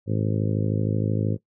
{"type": "harmonic tone", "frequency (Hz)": 53, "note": "G#1", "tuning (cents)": 36, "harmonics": [2, 3, 4, 5, 6, 7, 8, 9, 10], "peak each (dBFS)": [-24, -28, -30, -32, -34, -35, -36, -37, -38], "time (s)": [0.06, 1.38], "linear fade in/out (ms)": 50, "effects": ["noise-tail reverb RT60 0.1 s tail -18 dB re dry"]}